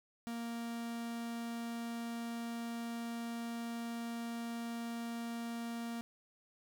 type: tone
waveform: 45% pulse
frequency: 233.1 Hz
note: A#3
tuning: in tune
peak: -39 dBFS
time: 0.27-6.01 s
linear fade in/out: 0 ms
effects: none